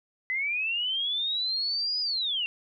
sine linear two-way sweep, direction up then down, 2000 to 5000 to 2700 Hz, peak -26 dBFS, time 0.3-2.46 s, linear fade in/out 0 ms, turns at 2 s, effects none

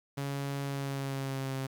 sawtooth tone with pitch glide, 139.7 to 133.78 Hz, C#3 to C3, +14 to +39 cents, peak -29 dBFS, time 0.17-1.67 s, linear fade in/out 10 ms, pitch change -75 cents, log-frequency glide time 0.63-1.54 s, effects 10-bit

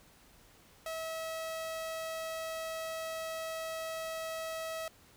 sawtooth tone, 646 Hz, E5, 35 cents flat, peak -33 dBFS, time 0.86-4.88 s, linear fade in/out 2 ms, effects pink hiss -61 dBFS RMS until 5.16 s

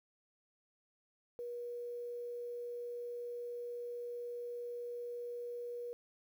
sine tone with quantisation, 480.6 Hz, B4, 47 cents flat, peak -40 dBFS, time 1.39-5.93 s, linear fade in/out 0 ms, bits 11, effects none

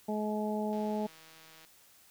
harmonic tone, 212.4 Hz, G#3, 39 cents sharp, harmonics 1 / 2 / 3 / 4, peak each -33 / -37 / -38 / -39 dBFS, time 0.08-1.07 s, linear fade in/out 10 ms
click train, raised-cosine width 0.2 ms, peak -38 dBFS, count 148, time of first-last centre 0.73-1.649 s, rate 160 Hz
effects white hiss -61 dBFS RMS until 2.1 s

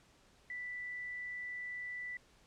sine tone, 1975.5 Hz, B6, in tune, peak -40 dBFS, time 0.5-2.17 s, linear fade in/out 2 ms, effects pink hiss -66 dBFS RMS until 2.46 s + low-pass 8000 Hz 12 dB/octave

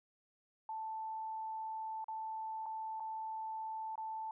sine tone with dropouts, 881 Hz, A5, 2 cents sharp, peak -39 dBFS, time 0.69-4.31 s, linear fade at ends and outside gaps 2 ms, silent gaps 2.043-2.083 / 2.659-2.663 / 2.999-3.004 / 3.956-3.978 s, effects none

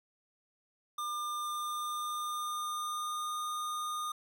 square tone with pitch glide, 1200 to 1223.1 Hz, D6 to D#6, +37 to -30 cents, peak -35 dBFS, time 0.98-4.12 s, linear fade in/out 5 ms, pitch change +33 cents, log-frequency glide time 1.4-3.36 s, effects none

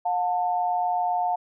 sine tone pair together, 717.6 / 890 Hz, F5 / A5, +47 / +20 cents, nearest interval major third, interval 373 cents, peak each -23 / -27 dBFS, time 0.05-1.36 s, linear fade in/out 10 ms, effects none

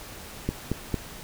click train, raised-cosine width 3 ms, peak -12 dBFS, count 3, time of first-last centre 0.49-0.942 s, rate 4.42 Hz, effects pink hiss -42 dBFS RMS until 1.23 s

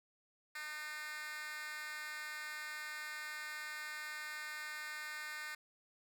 10% pulse tone with high-pass filter, 303.7 Hz, D#4, 42 cents flat, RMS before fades -45 dBFS, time 0.55-5.55 s, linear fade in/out 5 ms, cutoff 1800 Hz, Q 2.1, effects none

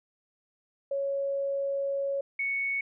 sine tone pair in turn, 554.4 / 2218 Hz, C#5 / C#7, 0 / 0 cents, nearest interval 2 octaves, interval 2400 cents, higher second, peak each -27 dBFS, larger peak neither, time 0.91-2.21 / 2.39-2.81 s, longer first, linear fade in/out 5 ms, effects none

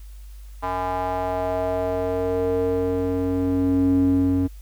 square tone with band-pass filter sweep, 91.9 Hz, F#2, 11 cents flat, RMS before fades -22 dBFS, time 0.62-4.48 s, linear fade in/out 20 ms, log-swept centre 940 to 230 Hz, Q 3.6, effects added 50 Hz sine -37 dBFS peak until 4.61 s + white hiss -56 dBFS RMS until 4.61 s

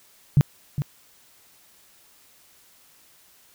sine tone with echo, 142.6 Hz, C#3, 49 cents sharp, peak -11 dBFS, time 0.37-0.41 s, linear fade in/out 0 ms, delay 410 ms, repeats 1, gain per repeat -10 dB, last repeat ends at 0.82 s, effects white hiss -56 dBFS RMS until 3.54 s

